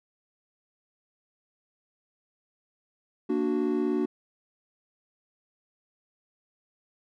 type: chord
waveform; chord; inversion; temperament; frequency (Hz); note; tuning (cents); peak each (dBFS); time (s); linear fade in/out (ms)
triangle; Bb augmented; none; equal; 233.1 / 293.7 / 370; Bb3 / D4 / F#4; 0 / 0 / 0; -28 / -26 / -26; 3.29-4.06; 10
effects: none